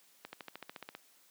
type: accelerating click train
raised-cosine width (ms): 0.3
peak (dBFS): -27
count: 11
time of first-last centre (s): 0.25-0.95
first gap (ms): 80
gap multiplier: 0.97
effects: white hiss -65 dBFS RMS until 1.3 s + high-pass 200 Hz 12 dB/octave